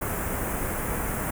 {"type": "band-stop noise", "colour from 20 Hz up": "pink", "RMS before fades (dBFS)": -29, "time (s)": [0.01, 1.31], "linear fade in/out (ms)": 10, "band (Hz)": [2100, 8400], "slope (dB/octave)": 24, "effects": []}